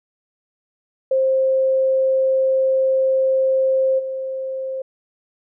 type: tone with level steps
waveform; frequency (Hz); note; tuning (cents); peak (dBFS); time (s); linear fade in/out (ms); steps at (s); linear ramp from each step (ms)
sine; 528; C5; +16; -14 / -23; 1.11-4.82; 5; 3.98; 20
effects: none